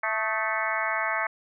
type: harmonic tone with a mistuned harmonic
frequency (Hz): 220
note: A3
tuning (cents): 0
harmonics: 3 / 4 / 5 / 6 / 7 / 8 / 9 / 10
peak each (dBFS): -33 / -33 / -33 / -33 / -33 / -33 / -33 / -33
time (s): 0.03-1.27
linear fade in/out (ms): 5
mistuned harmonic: 6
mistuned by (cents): -59
effects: none